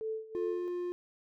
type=tone with tremolo; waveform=sine; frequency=440 Hz; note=A4; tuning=in tune; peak=-32 dBFS; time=0.01-0.68 s; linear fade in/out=0 ms; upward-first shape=sine; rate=2.8 Hz; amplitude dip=85%
type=tone; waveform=triangle; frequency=354.2 Hz; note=F4; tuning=24 cents sharp; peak=-31 dBFS; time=0.35-0.92 s; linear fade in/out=0 ms
effects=none